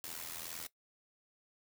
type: noise with amplitude modulation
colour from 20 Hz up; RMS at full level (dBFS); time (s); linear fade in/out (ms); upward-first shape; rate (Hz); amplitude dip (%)
white; -41; 0.04-0.67; 0; sine; 82.3; 75
effects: noise-tail reverb RT60 0.1 s tail -18 dB re dry